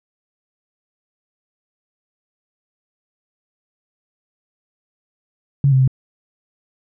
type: tone with pitch steps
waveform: sine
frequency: 139.5 / 131.8 / 130.8 Hz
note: C#3 / C3 / C3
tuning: +11 / +13 / 0 cents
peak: -10 dBFS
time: 5.64-5.877 s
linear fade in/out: 2 ms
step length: 79 ms
effects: none